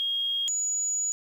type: tone pair in turn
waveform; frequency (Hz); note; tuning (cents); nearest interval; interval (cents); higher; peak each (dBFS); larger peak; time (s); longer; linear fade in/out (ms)
sine; 3259 / 6862; G#7 / A8; -33 / -44; octave + minor second; 1289; second; -25; neither; 0-0.48 / 0.48-1.12; second; 0
effects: 9-bit